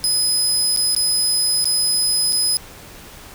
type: tone with dropouts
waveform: 25% pulse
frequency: 5040 Hz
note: D#8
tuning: 21 cents sharp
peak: -11 dBFS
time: 0.04-2.57 s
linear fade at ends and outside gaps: 0 ms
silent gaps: 0.763-0.772 / 0.949-0.964 / 1.643-1.655 / 2.324-2.329 s
effects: pink hiss -40 dBFS RMS until 3.34 s